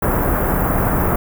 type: band-stop noise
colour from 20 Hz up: pink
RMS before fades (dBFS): -17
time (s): 0.02-1.16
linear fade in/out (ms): 5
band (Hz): 1500 to 14000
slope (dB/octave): 24
effects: none